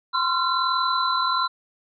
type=tone cluster; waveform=sine; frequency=1028 / 1069 / 1370 / 4009 Hz; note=C6 / C6 / F6 / B7; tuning=-31 / +37 / -34 / +25 cents; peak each=-24 / -29 / -24 / -27 dBFS; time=0.13-1.48 s; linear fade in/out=20 ms; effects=none